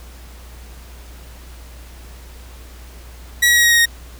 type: tone with pitch steps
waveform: sawtooth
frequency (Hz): 1925 / 1912.8 / 1900.7 / 1888.7 / 1876.7 / 1864.8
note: B6 / A#6 / A#6 / A#6 / A#6 / A#6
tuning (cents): -45 / +44 / +33 / +22 / +11 / 0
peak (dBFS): -7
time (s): 3.42-3.858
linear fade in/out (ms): 10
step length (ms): 73
effects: added 60 Hz sine -36 dBFS peak until 4.19 s + pink hiss -44 dBFS RMS until 4.19 s